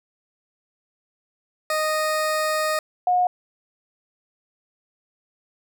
20% pulse / sine tone pair in turn, 620 / 722.3 Hz, D#5 / F#5, -6 / -42 cents, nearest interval minor third, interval 264 cents, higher second, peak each -16 dBFS, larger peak neither, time 1.7-2.79 / 3.07-3.27 s, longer first, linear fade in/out 2 ms, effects none

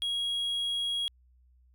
triangle tone, 3300 Hz, G#7, 12 cents flat, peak -27 dBFS, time 0.02-1.08 s, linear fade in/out 0 ms, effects added 62 Hz sine -59 dBFS peak until 1.74 s

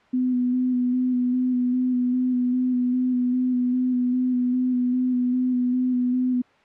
sine tone with vibrato, 250.6 Hz, B3, 25 cents sharp, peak -19 dBFS, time 0.13-6.42 s, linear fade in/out 10 ms, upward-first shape square, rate 2.5 Hz, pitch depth 18 cents each way, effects white hiss -56 dBFS RMS until 6.64 s + low-pass 2000 Hz 12 dB/octave

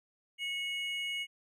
triangle tone pair together, 2205 / 2893 Hz, C#7 / F#7, -10 / -40 cents, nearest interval perfect fourth, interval 470 cents, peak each -35 / -35 dBFS, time 0.38-1.27 s, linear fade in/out 50 ms, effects none

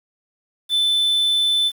triangle tone, 3520 Hz, A7, in tune, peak -14 dBFS, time 0.69-1.72 s, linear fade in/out 50 ms, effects 7-bit

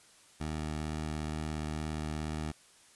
15% pulse tone with vibrato, 77.1 Hz, D#2, 15 cents flat, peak -28 dBFS, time 0.4-2.52 s, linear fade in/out 10 ms, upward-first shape sine, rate 2.2 Hz, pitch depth 10 cents each way, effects white hiss -60 dBFS RMS until 2.95 s + resampled to 24000 Hz

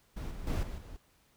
brown noise with level steps, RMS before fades -38 / -42 / -31 / -40 / -46 dBFS, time 0.16-0.97 s, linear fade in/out 10 ms, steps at 0.31 / 0.47 / 0.63 / 0.78 s, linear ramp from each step 2 ms, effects pink hiss -68 dBFS RMS until 1.36 s

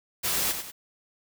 white noise with echo, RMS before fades -27 dBFS, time 0.23-0.53 s, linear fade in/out 20 ms, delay 95 ms, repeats 2, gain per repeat -7 dB, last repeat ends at 0.72 s, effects none

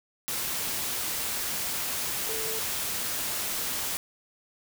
sine tone in noise, 442.7 Hz, A4, 11 cents sharp, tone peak -36 dBFS, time 2.29-2.59 s, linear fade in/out 0 ms, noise white, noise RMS -31 dBFS, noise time 0.28-3.97 s, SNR -8 dB, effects none

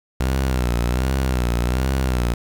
sawtooth tone with vibrato, 62.7 Hz, B1, 27 cents sharp, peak -14 dBFS, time 0.2-2.34 s, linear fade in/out 5 ms, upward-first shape sine, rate 1.3 Hz, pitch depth 110 cents each way, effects 7-bit

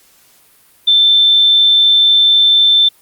sine tone, 3548 Hz, A7, 14 cents sharp, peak -6 dBFS, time 0.87-2.89 s, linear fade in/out 10 ms, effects white hiss -49 dBFS RMS until 3.01 s + Opus 48 kbps

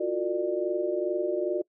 sine tone cluster, 342.3 / 364.7 / 455.9 / 598 Hz, F4 / F#4 / A#4 / D5, -35 / -25 / -39 / +31 cents, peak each -33 / -28 / -35 / -30 dBFS, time 0-1.62 s, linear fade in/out 10 ms, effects noise-tail reverb RT60 0.1 s tail -23 dB re dry

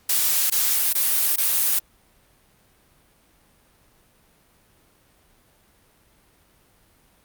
blue noise bursts, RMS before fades -20 dBFS, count 4, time 0.09-1.79 s, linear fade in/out 5 ms, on 410 ms, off 20 ms, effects pink hiss -59 dBFS RMS until 7.24 s + Opus 48 kbps

